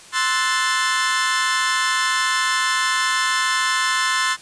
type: chord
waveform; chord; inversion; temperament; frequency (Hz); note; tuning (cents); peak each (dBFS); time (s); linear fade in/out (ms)
sawtooth; F# half-diminished seventh; second; equal; 1046.5 / 1318.5 / 1480 / 1760; C6 / E6 / F#6 / A6; 0 / 0 / 0 / 0; -18 / -23 / -23 / -18; 0.12-4.37; 50
effects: white hiss -43 dBFS RMS until 4.41 s + resampled to 22050 Hz